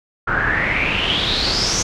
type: noise with low-pass filter sweep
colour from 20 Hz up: pink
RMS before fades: -19 dBFS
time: 0.27-1.83 s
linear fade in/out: 10 ms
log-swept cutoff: 1400 to 6300 Hz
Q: 7.4
effects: none